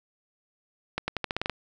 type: accelerating click train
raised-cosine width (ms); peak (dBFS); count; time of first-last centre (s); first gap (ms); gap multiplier
0.3; -12; 9; 0.98-1.497; 100; 0.87
effects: none